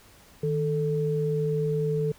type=tone pair together; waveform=sine; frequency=155.3 / 440 Hz; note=D#3 / A4; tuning=-3 / 0 cents; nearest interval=octave + tritone; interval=1803 cents; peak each=-26 dBFS; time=0.43-2.12 s; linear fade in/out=5 ms; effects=pink hiss -54 dBFS RMS until 2.18 s